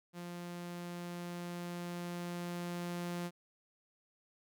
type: tone with level ramp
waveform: sawtooth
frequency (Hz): 174.61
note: F3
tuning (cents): 0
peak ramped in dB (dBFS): -39 to -33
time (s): 0.13-3.31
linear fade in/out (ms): 50
effects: none